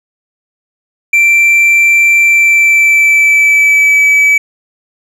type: tone with pitch glide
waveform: triangle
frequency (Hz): 2349 to 2293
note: D7 to D7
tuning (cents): 0 to -42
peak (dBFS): -3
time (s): 1.13-4.38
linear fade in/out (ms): 5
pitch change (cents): -42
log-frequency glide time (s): 2.21-4.04
effects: none